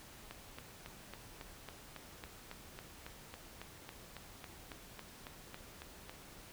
click train, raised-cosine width 0.3 ms, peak -30 dBFS, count 22, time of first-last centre 0.31-6.095 s, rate 3.63 Hz, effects pink hiss -55 dBFS RMS until 6.52 s

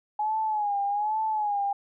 sine tone with vibrato, 838 Hz, G#5, 15 cents sharp, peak -24 dBFS, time 0.19-1.73 s, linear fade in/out 5 ms, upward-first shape sine, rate 1.2 Hz, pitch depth 79 cents each way, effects none

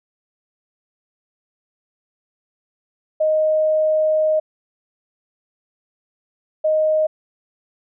sine tone pair in turn, 622.3 / 622.3 Hz, D#5 / D#5, 0 / 0 cents, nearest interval unison, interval 0 cents, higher neither, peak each -14 dBFS, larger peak neither, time 3.2-4.4 / 6.64-7.07 s, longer first, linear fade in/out 10 ms, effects none

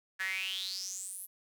sawtooth tone with high-pass filter sweep, 189.4 Hz, F#3, 41 cents sharp, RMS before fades -38 dBFS, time 0.19-1.27 s, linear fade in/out 20 ms, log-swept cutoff 1700 to 12000 Hz, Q 8.9, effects none

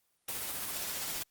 white noise with tremolo, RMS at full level -36 dBFS, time 0.28-1.23 s, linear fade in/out 5 ms, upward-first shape sine, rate 15 Hz, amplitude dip 25%, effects white hiss -75 dBFS RMS until 1.3 s + Opus 24 kbps

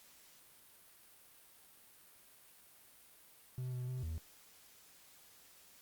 triangle tone with pitch steps, 127.2 / 125.3 / 127.9 / 80.3 Hz, C3 / B2 / C3 / E2, -48 / +25 / -39 / -45 cents, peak -36 dBFS, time 3.58-4.18 s, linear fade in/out 0 ms, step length 150 ms, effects white hiss -62 dBFS RMS until 5.81 s + Opus 48 kbps

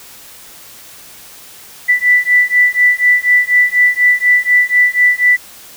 sine beating tone pair, 1975.5 / 1979.6 Hz, B6 / B6, 0 / +4 cents, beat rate 4.1 Hz, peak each -11 dBFS, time 1.88-5.37 s, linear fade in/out 20 ms, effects white hiss -37 dBFS RMS until 5.76 s

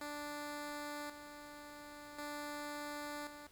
10% pulse tone with tremolo, 293.7 Hz, D4, in tune, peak -34 dBFS, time 0.01-3.47 s, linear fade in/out 2 ms, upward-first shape square, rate 0.46 Hz, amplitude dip 60%, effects pink hiss -65 dBFS RMS until 3.51 s

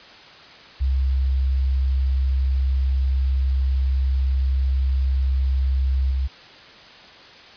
sine tone with level steps, 66.2 Hz, C2, 21 cents sharp, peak -17 / -19 dBFS, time 0.8-6.28 s, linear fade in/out 20 ms, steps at 6.11 s, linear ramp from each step 2 ms, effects white hiss -44 dBFS RMS until 7.56 s + resampled to 11025 Hz

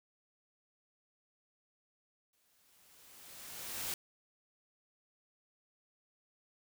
white noise with exponential growth, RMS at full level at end -37 dBFS, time 2.33-3.94 s, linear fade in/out 2 ms, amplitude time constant 350 ms, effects none

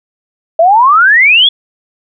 sine exponential sweep, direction up, 637 to 3461 Hz, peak -3 dBFS, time 0.59-1.49 s, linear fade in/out 5 ms, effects none

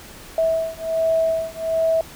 sine beating tone pair, 650 / 651.3 Hz, E5 / E5, -24 / -21 cents, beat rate 1.3 Hz, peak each -21 dBFS, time 0.38-2.01 s, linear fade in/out 2 ms, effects pink hiss -41 dBFS RMS until 2.15 s

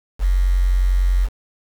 sine tone with quantisation, 45.47 Hz, F#1, 29 cents flat, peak -13 dBFS, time 0.19-1.29 s, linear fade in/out 50 ms, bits 6, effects none

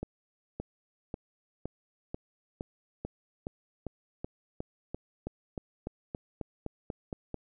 accelerating click train, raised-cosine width 2 ms, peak -22 dBFS, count 21, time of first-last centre 0.03-7.343 s, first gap 570 ms, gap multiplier 0.95, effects none

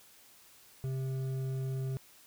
triangle tone with hard clipping, 132.2 Hz, C3, 18 cents sharp, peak -34 dBFS, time 0.84-1.97 s, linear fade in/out 0 ms, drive 11 dB, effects white hiss -59 dBFS RMS until 2.26 s

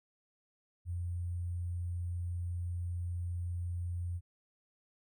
sine tone with sample-and-hold, 87.4 Hz, F2, 2 cents sharp, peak -34 dBFS, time 0.85-4.21 s, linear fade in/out 50 ms, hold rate 8820 Hz, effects none

